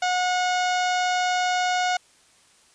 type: harmonic tone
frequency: 727 Hz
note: F#5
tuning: 31 cents flat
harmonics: 1 / 2 / 3 / 4 / 5 / 6 / 7 / 8 / 9 / 10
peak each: -22 / -28 / -32 / -34 / -36 / -38 / -39 / -40 / -41 / -42 dBFS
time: 0.02-1.97 s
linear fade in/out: 5 ms
effects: white hiss -57 dBFS RMS until 2.74 s + resampled to 22050 Hz